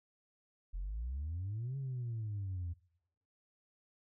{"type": "exponential two-way sweep", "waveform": "sine", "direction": "up then down", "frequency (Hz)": [41.62, 138.59, 83.7], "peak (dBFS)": -35, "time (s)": [0.73, 2.74], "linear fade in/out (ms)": 20, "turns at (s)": 1.77, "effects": ["noise-tail reverb RT60 0.9 s tail -24 dB re dry", "tanh soft clip ceiling -34 dBFS"]}